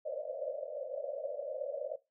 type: band-pass noise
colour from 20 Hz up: white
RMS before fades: -39 dBFS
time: 0.05-1.96 s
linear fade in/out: 10 ms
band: 520 to 610 Hz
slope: 96 dB/octave
effects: noise-tail reverb RT60 0.2 s tail -17 dB re dry